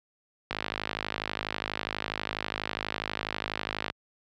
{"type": "click train", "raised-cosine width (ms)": 0.3, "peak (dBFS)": -13, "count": 178, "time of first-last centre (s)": [0.51, 3.901], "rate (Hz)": 52.2, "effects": ["high-pass 60 Hz 12 dB/octave"]}